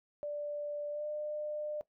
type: tone with pitch glide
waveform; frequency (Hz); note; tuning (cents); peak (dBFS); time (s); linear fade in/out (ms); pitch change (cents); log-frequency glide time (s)
sine; 587.3 to 600.7; D5 to D5; 0 to +39; -35; 0.23-1.81; 0; +39; 0.91-1.05
effects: noise-tail reverb RT60 0.1 s tail -17 dB re dry